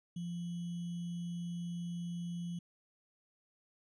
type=tone with sample-and-hold; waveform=sine; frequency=172.8 Hz; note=F3; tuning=18 cents flat; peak=-37 dBFS; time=0.16-2.59 s; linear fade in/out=5 ms; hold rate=3150 Hz; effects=resampled to 22050 Hz